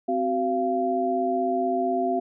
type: tone cluster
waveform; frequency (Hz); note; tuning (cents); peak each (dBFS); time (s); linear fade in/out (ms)
sine; 260 / 375.7 / 689; C4 / F#4 / F5; -11 / +26 / -24; -28 / -27 / -24; 0.08-2.2; 10
effects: none